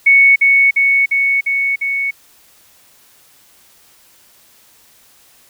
sine tone with echo, 2217 Hz, C#7, in tune, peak -5 dBFS, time 0.06-0.36 s, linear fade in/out 10 ms, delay 350 ms, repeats 5, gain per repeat -2 dB, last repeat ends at 2.11 s, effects white hiss -49 dBFS RMS until 5.49 s

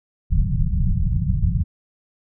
pink low-pass noise, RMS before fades -19 dBFS, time 0.3-1.64 s, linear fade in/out 20 ms, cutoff 190 Hz, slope 96 dB/octave, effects none

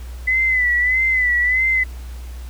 sine tone with vibrato, 2007 Hz, B6, 27 cents sharp, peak -14 dBFS, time 0.27-1.84 s, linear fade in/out 10 ms, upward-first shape sine, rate 1.6 Hz, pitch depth 61 cents each way, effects added 61 Hz sine -29 dBFS peak until 2.49 s + pink hiss -45 dBFS RMS until 2.49 s

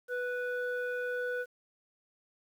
sine tone pair together, 493.9 / 1480 Hz, B4 / F#6, 0 / 0 cents, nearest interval octave + perfect fifth, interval 1900 cents, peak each -32 / -34 dBFS, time 0.08-1.46 s, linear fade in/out 50 ms, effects tanh soft clip ceiling -28 dBFS + 10-bit

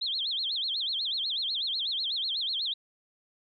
sine tone with vibrato, 3665 Hz, A#7, 30 cents flat, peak -28 dBFS, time 0.01-2.74 s, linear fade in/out 10 ms, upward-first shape sine, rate 8.1 Hz, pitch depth 280 cents each way, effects none

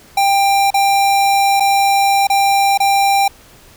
square tone with dropouts, 792 Hz, G5, 18 cents sharp, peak -11 dBFS, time 0.17-3.28 s, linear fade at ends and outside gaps 5 ms, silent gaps 0.705-0.741 / 1.599-1.604 / 2.271-2.299 / 2.776-2.801 s, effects pink hiss -44 dBFS RMS until 3.76 s

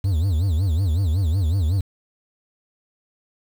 triangle tone with vibrato, 87.31 Hz, F2, in tune, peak -15 dBFS, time 0.04-1.81 s, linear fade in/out 5 ms, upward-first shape sine, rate 5.4 Hz, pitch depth 250 cents each way, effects 7-bit

